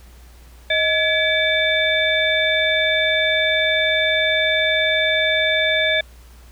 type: tone cluster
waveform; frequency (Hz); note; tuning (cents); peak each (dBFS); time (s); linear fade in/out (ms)
sine; 628 / 1696 / 2295 / 3559; D#5 / G#6 / D7 / A7; +16 / +36 / -40 / +19; -21; 0.7-6.01; 5
effects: added 60 Hz sine -42 dBFS peak until 6.51 s + pink hiss -51 dBFS RMS until 6.51 s